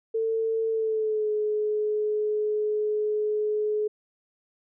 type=tone with pitch glide; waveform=sine; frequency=447.8 to 424.1 Hz; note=A4 to G#4; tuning=+30 to +36 cents; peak=-23 dBFS; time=0.14-3.88 s; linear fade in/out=10 ms; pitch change=-94 cents; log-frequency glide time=0.69-1.31 s; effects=none